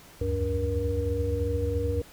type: tone cluster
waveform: sine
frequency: 72.6 / 81.6 / 95.7 / 285.8 / 474.2 Hz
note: D2 / E2 / G2 / D4 / A#4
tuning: -19 / -17 / -41 / -47 / +30 cents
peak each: -30 / -36 / -30 / -36 / -29 dBFS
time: 0.21-2.02 s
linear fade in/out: 5 ms
effects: pink hiss -51 dBFS RMS until 2.12 s